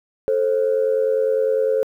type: tone pair together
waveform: sine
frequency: 440 / 529.9 Hz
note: A4 / C5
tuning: 0 / +22 cents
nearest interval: minor third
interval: 322 cents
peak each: -18 dBFS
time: 0.28-1.83 s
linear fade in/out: 0 ms
effects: tanh soft clip ceiling -10 dBFS + 9-bit